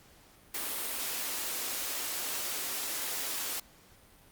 white high-pass noise, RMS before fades -35 dBFS, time 0.54-3.6 s, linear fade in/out 5 ms, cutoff 240 Hz, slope 24 dB/octave, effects pink hiss -59 dBFS RMS until 4.31 s + Opus 48 kbps

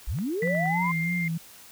sine linear sweep, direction up, 30.65 to 1055 Hz, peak -26 dBFS, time 0.07-0.92 s, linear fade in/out 10 ms
clicks, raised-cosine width 0.5 ms, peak -29 dBFS, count 5, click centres 0.187 / 0.431 / 0.475 / 0.551 / 0.657 s
sine tone with vibrato, 170.3 Hz, F3, 43 cents flat, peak -26 dBFS, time 0.42-1.38 s, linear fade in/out 10 ms, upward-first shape sine, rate 3.1 Hz, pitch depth 69 cents each way
sine tone with pitch glide, 1975.5 to 2105 Hz, B6 to C7, 0 to +10 cents, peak -28 dBFS, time 0.42-1.28 s, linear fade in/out 2 ms, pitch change +110 cents, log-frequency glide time 0.66-0.86 s
effects white hiss -49 dBFS RMS until 1.71 s

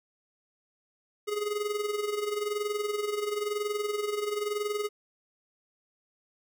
square tone with amplitude modulation, 416.8 Hz, G#4, 6 cents sharp, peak -27 dBFS, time 1.27-4.89 s, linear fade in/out 20 ms, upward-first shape sine, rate 21 Hz, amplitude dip 65%, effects none

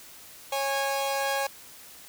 sawtooth tone pair together, 549.3 / 823 Hz, C#5 / G#5, -16 / -16 cents, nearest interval perfect fifth, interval 700 cents, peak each -25 dBFS, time 0.52-1.47 s, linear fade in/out 5 ms, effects white hiss -48 dBFS RMS until 2.08 s

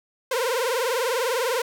sawtooth tone with vibrato, 491.5 Hz, B4, 8 cents flat, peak -18 dBFS, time 0.31-1.62 s, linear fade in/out 5 ms, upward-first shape triangle, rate 20 Hz, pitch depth 180 cents each way, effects none

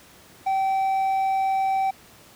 sine tone with hard clipping, 772 Hz, G5, 27 cents flat, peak -21 dBFS, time 0.46-1.91 s, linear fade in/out 10 ms, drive 3 dB, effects pink hiss -50 dBFS RMS until 2.35 s + high-pass 80 Hz 12 dB/octave

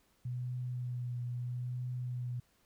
sine tone with vibrato, 123.47 Hz, B2, in tune, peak -35 dBFS, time 0.25-2.4 s, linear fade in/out 5 ms, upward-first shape triangle, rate 0.76 Hz, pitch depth 25 cents each way, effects pink hiss -71 dBFS RMS until 2.65 s

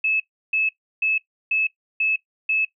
sine tone bursts, 2600 Hz, E7, 24 cents flat, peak -18 dBFS, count 6, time 0.04-2.65 s, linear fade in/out 5 ms, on 160 ms, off 330 ms, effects noise-tail reverb RT60 0.1 s tail -17 dB re dry

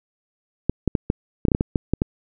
clicks, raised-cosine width 3 ms, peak -5 dBFS, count 12, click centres 0.696 / 0.877 / 0.952 / 1.101 / 1.452 / 1.484 / 1.518 / 1.549 / 1.609 / 1.758 / 1.936 / 2.019 s, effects none

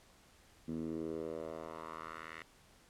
10% pulse tone with band-pass filter sweep, 80.6 Hz, E2, 38 cents flat, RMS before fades -43 dBFS, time 0.68-2.43 s, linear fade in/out 5 ms, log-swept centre 230 to 2000 Hz, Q 2.4, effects pink hiss -64 dBFS RMS until 2.89 s + low-pass 11000 Hz 12 dB/octave

